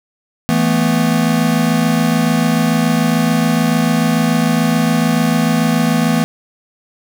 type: chord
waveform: square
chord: E suspended fourth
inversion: none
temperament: equal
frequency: 164.81 / 220 / 246.9 Hz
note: E3 / A3 / B3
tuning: 0 / 0 / 0 cents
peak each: -17 dBFS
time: 0.49-6.24 s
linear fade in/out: 0 ms
effects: none